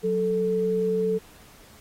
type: tone pair together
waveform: sine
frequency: 184.14 / 440 Hz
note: F#3 / A4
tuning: -8 / 0 cents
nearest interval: octave + minor third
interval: 1508 cents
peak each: -28 / -22 dBFS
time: 0.03-1.19 s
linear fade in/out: 20 ms
effects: pink hiss -52 dBFS RMS until 1.8 s + AAC 48 kbps